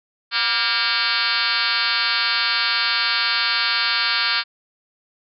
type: tone with frequency modulation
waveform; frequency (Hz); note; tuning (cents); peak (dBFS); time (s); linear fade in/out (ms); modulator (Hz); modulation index
sine; 2938; F#7; -13; -17; 0.31-4.44; 50; 220; 8
effects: none